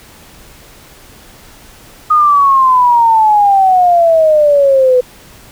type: exponential sweep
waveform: sine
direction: down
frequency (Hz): 1244.5 to 495.8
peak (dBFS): -5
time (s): 2.1-5.01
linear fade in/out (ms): 10
effects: pink hiss -39 dBFS RMS until 5.51 s